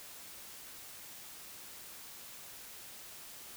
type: silence
effects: white hiss -50 dBFS RMS until 3.56 s